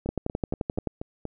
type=two click trains; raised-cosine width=2 ms; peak=-13 / -19 dBFS; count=10 / 6; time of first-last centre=0.09-0.873 / 0.06-1.253 s; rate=11.5 / 4.19 Hz; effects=none